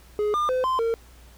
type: tone with pitch steps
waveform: triangle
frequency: 419 / 1204 / 511 / 1037 / 458.1 Hz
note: G#4 / D6 / C5 / C6 / A#4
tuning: +15 / +43 / -41 / -16 / -30 cents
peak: -19 dBFS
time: 0.19-0.94 s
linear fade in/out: 0 ms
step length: 150 ms
effects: added 60 Hz sine -48 dBFS peak until 1.37 s + pink hiss -54 dBFS RMS until 1.37 s